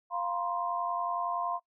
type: chord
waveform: sine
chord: F suspended fourth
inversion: none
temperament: equal with one note detuned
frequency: 698.5 / 955.8 / 1046.5 Hz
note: F5 / Bb5 / C6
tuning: 0 / +43 / 0 cents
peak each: -34 / -36 / -33 dBFS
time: 0.1-1.6 s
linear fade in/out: 50 ms
effects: noise-tail reverb RT60 0.1 s tail -20 dB re dry